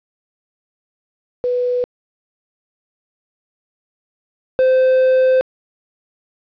sine / triangle tone pair in turn, 493.9 / 517.5 Hz, B4 / C5, 0 / -19 cents, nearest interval minor second, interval 81 cents, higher second, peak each -15 / -8 dBFS, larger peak second, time 1.44-1.84 / 4.59-5.41 s, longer second, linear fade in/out 0 ms, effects resampled to 11025 Hz + 8-bit

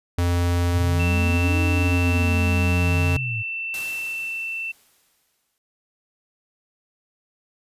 square tone with pitch glide, 87.31 to 88.38 Hz, F2 to F2, 0 to +21 cents, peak -19 dBFS, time 0.18-3.17 s, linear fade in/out 5 ms, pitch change +21 cents, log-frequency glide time 1.39-2.13 s
sine linear two-way sweep, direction up then down, 85.3 to 311.1 to 105 Hz, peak -26 dBFS, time 0.7-3.43 s, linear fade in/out 20 ms, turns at 1.6 s
sine tone, 2676 Hz, E7, 25 cents sharp, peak -26 dBFS, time 0.99-4.72 s, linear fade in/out 10 ms
white noise with exponential decay, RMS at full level -34 dBFS, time 3.74-5.58 s, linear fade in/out 0 ms, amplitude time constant 400 ms
effects resampled to 32000 Hz

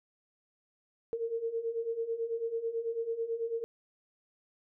sine beating tone pair, 452.8 / 461.9 Hz, A4 / A#4, +50 / -16 cents, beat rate 9.1 Hz, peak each -37 / -33 dBFS, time 1.13-3.64 s, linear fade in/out 0 ms, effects none

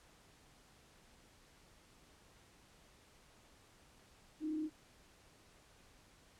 sine tone with frequency modulation, 310 Hz, D#4, 6 cents flat, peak -36 dBFS, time 4.4-4.7 s, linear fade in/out 50 ms, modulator 33.7 Hz, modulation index 0.32, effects pink hiss -65 dBFS RMS until 6.39 s + low-pass 10000 Hz 12 dB/octave

